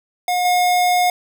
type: tone with level steps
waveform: square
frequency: 719 Hz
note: F#5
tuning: 50 cents flat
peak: -17 / -14 dBFS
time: 0.28-1.1 s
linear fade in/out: 2 ms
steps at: 0.45 s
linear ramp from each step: 2 ms
effects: none